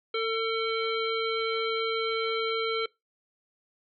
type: harmonic tone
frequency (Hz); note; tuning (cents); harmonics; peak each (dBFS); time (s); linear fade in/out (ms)
449.3; A4; +36; 1 / 3 / 5 / 7 / 9; -28 / -33 / -35 / -36 / -38; 0.14-2.86; 5
effects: noise-tail reverb RT60 0.2 s tail -22 dB re dry